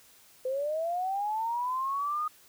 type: linear sweep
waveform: sine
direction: up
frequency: 505 to 1244.5 Hz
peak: -28 dBFS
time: 0.45-2.28 s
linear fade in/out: 5 ms
effects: white hiss -58 dBFS RMS until 2.48 s